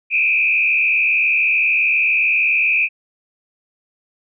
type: tone with frequency modulation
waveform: sine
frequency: 2483 Hz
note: D#7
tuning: 4 cents flat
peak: -13 dBFS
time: 0.1-2.89 s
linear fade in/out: 50 ms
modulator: 72.9 Hz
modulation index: 1.8
effects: none